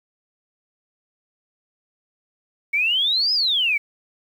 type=exponential two-way sweep; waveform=sine; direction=up then down; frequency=2214 to 5160 to 2214 Hz; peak=-17 dBFS; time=2.73-3.78 s; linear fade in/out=10 ms; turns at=3.33 s; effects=8-bit